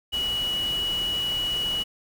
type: tone in noise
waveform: sine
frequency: 2928 Hz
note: F#7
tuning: 19 cents flat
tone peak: -24 dBFS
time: 0.12-1.84 s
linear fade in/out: 20 ms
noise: pink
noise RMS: -37 dBFS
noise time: 0.12-1.84 s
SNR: +10 dB
effects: none